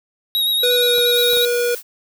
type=tone with vibrato; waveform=square; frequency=3794 Hz; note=A#7; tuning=30 cents sharp; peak=-16 dBFS; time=0.35-1.45 s; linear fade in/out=0 ms; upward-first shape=sine; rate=8.5 Hz; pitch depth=27 cents each way
type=tone with pitch glide; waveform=square; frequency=490.2 to 482.3 Hz; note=B4 to B4; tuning=-13 to -41 cents; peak=-17 dBFS; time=0.63-1.75 s; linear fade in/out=5 ms; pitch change=-28 cents; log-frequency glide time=0.73-0.94 s
type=clicks; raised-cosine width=1 ms; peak=-20 dBFS; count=3; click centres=0.983 / 1.333 / 1.371 s
type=noise; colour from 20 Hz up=blue; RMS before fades=-31 dBFS; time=1.12-1.83 s; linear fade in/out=50 ms
effects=none